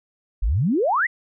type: exponential sweep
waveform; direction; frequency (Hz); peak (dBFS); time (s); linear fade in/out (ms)
sine; up; 41.2 to 2098; -17; 0.42-1.07; 10
effects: none

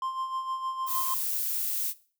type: tone with tremolo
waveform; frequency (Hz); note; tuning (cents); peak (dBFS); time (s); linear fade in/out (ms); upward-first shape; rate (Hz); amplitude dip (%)
triangle; 1050; C6; +6; -26; 0.02-1.14; 2; sine; 6.5; 55
type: noise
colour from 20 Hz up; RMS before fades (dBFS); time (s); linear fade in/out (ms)
violet; -30; 0.86-1.94; 50
effects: noise-tail reverb RT60 0.4 s tail -18 dB re dry

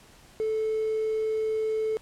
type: tone with hard clipping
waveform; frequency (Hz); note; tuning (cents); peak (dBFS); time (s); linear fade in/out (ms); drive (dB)
triangle; 437.4; A4; -10; -25; 0.4-1.97; 0; 4
effects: pink hiss -54 dBFS RMS until 2.01 s + low-pass 11000 Hz 12 dB/octave

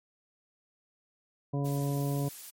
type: harmonic tone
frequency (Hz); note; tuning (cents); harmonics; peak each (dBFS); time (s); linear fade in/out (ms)
141.3; C#3; +34; 1 / 2 / 3 / 4 / 5 / 7; -29 / -35 / -39 / -41 / -43 / -46; 1.53-2.29; 10
type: noise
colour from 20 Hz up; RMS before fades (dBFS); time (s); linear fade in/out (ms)
blue; -44; 1.64-2.51; 20
effects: MP3 64 kbps

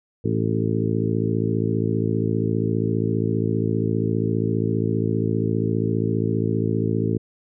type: harmonic tone with a mistuned harmonic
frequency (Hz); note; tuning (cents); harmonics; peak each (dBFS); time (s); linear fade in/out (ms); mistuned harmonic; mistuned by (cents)
55; A1; 0; 2 / 3 / 4 / 5 / 6 / 7 / 8; -24 / -26 / -27 / -28 / -29 / -29 / -30; 0.24-7.18; 10; 8; +17
effects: none

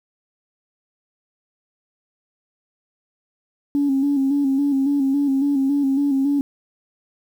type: tone with vibrato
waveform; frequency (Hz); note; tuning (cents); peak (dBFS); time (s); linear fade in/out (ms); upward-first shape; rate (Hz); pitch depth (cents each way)
sine; 277.2; C#4; 0; -15; 3.75-6.41; 0; square; 3.6; 47
effects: tanh soft clip ceiling -11 dBFS + 8-bit

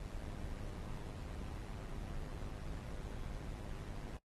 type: noise with amplitude modulation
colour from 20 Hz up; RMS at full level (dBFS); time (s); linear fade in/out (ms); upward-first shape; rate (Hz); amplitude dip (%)
brown; -42; 0-4.17; 2; sine; 104; 60
effects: noise-tail reverb RT60 0.1 s tail -18 dB re dry + AAC 32 kbps

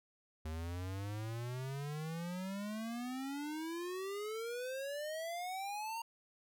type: exponential sweep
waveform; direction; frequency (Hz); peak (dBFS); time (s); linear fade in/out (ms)
square; up; 77.2 to 932.3; -40; 0.45-6.02; 5
effects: none

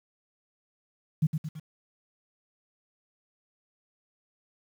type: tone with echo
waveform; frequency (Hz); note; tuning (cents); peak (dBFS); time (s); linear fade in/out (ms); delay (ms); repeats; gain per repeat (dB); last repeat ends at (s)
sine; 155.56; D#3; 0; -19; 1.22-1.27; 10; 110; 3; -6; 1.6
effects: 9-bit

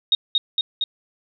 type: tone with echo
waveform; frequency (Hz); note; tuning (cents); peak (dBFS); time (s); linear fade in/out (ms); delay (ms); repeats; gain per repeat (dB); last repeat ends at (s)
sine; 3729; A#7; 0; -13; 0.12-0.15; 2; 230; 3; -2; 0.84
effects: none

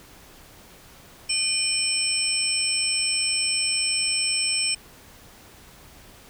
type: tone cluster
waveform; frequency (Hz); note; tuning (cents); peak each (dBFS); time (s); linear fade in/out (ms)
sine; 2446 / 3023 / 5360 / 8190; D#7 / F#7 / E8 / C9; -30 / +36 / +28 / -38; -28 / -32 / -24 / -27; 1.29-4.75; 10
effects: pink hiss -49 dBFS RMS until 6.29 s

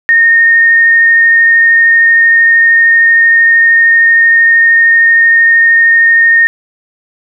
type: tone with vibrato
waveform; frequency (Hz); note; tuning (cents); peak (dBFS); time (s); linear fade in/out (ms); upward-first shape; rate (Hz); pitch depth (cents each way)
sine; 1840; A#6; -23; -3; 0.09-6.47; 0; triangle; 13; 10
effects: none

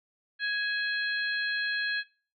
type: harmonic tone with a mistuned harmonic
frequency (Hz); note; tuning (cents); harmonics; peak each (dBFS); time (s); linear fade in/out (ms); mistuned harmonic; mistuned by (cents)
830.6; G#5; 0; 2 / 3 / 4 / 5; -28 / -39 / -39 / -36; 0.39-2.04; 50; 3; +39
effects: noise-tail reverb RT60 0.4 s tail -20 dB re dry

